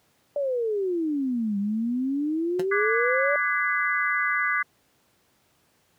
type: exponential two-way sweep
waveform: sine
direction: down then up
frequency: 587.3 to 197.1 to 587.3 Hz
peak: -23 dBFS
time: 0.36-3.36 s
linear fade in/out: 2 ms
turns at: 1.58 s
type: tone with exponential decay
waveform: 15% pulse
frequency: 174.61 Hz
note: F3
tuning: in tune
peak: -20 dBFS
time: 2.59-2.66 s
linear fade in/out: 5 ms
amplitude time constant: 15 ms
type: chord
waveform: sine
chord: G# half-diminished seventh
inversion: second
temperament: equal with one note detuned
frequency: 1174.7 / 1480 / 1661.2 / 2024 Hz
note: D6 / F#6 / G#6 / B6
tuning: 0 / 0 / 0 / +42 cents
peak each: -28 / -28 / -28 / -26 dBFS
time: 2.71-4.63 s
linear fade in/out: 10 ms
effects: pink hiss -65 dBFS RMS until 5.98 s + high-pass 100 Hz 12 dB/octave